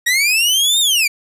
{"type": "linear two-way sweep", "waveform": "sawtooth", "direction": "up then down", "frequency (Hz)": [1867, 3729, 2277], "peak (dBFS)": -9, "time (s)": [0.06, 1.08], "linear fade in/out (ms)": 10, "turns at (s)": 0.8, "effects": ["resampled to 32000 Hz", "8-bit"]}